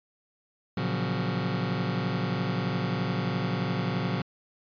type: chord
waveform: sawtooth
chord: Gb major seventh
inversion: first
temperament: just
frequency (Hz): 115.62 / 138.75 / 173.43 / 185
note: Bb2 / Db3 / F3 / Gb3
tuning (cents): -14 / +2 / -12 / 0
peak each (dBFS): -28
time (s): 0.77-4.22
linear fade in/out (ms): 5
effects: resampled to 11025 Hz